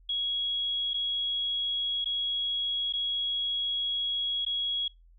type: tone with dropouts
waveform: sine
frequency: 3322 Hz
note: G#7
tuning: in tune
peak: -27 dBFS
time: 0.09-4.88 s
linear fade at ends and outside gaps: 5 ms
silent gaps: 0.935-0.941 / 2.045-2.057 / 2.926-2.935 / 4.451-4.463 s
effects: noise-tail reverb RT60 0.2 s tail -23 dB re dry + added 42 Hz sine -54 dBFS peak until 5.18 s